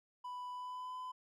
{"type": "tone with pitch glide", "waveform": "triangle", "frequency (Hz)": [992, 1010.5], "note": ["B5", "B5"], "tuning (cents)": [7, 39], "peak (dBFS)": -40, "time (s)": [0.24, 1.12], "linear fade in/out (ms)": 10, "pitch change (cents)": 32, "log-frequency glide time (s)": [0.52, 0.96], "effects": []}